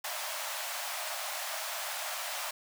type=high-pass noise; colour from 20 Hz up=pink; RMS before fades=-37 dBFS; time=0.04-2.51 s; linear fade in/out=5 ms; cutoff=580 Hz; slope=96 dB/octave; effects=none